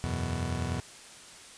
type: chord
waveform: 30% pulse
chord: E suspended second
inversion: none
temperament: just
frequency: 82.41 / 92.71 / 123.61 Hz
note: E2 / F#2 / B2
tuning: 0 / +4 / +2 cents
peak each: -31 / -33 / -32 dBFS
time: 0.04-0.8 s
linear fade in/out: 0 ms
effects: white hiss -49 dBFS RMS until 1.57 s + resampled to 22050 Hz

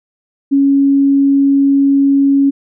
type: tone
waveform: sine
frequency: 277.2 Hz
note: C#4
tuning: in tune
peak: -7 dBFS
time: 0.51-2.51 s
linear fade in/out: 20 ms
effects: none

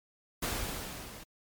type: noise with level ramp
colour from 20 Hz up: pink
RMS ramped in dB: -32 to -48 dBFS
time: 0.42-1.24 s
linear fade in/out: 10 ms
effects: MP3 96 kbps

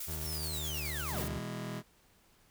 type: noise with tremolo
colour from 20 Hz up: blue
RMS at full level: -40 dBFS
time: 0-1.28 s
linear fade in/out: 5 ms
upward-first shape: square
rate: 9.4 Hz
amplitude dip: 30%
type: tone with pitch glide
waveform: 30% pulse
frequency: 77.78 to 74.35 Hz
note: D#2 to D2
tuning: 0 to +22 cents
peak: -36 dBFS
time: 0.07-1.4 s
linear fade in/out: 20 ms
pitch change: -78 cents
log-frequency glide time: 0.45-0.95 s
type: linear sweep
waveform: 30% pulse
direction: down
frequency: 5670 to 103.5 Hz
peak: -37 dBFS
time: 0.23-1.27 s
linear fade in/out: 50 ms
type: chord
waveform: sawtooth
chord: E major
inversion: second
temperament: just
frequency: 123.61 / 164.81 / 206 Hz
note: B2 / E3 / G#3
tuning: +2 / 0 / -14 cents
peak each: -38 dBFS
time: 1.1-1.83 s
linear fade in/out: 50 ms
effects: pink hiss -66 dBFS RMS until 2.5 s

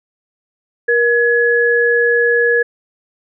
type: tone pair together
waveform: sine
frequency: 473.9 / 1690.5 Hz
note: A#4 / G#6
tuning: +28 / +30 cents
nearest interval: octave + minor seventh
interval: 2202 cents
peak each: -13 dBFS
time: 0.88-2.63 s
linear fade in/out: 10 ms
effects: none

